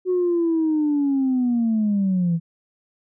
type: linear sweep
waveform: sine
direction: down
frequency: 370 to 163 Hz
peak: -16 dBFS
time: 0.05-2.4 s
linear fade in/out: 50 ms
effects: tanh soft clip ceiling -14 dBFS